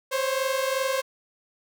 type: tone pair together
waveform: sawtooth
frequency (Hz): 523.3 / 546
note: C5 / C#5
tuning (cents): 0 / -26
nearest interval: minor second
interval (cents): 74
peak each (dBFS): -22 / -24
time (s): 0.11-1.02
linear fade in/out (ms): 20
effects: none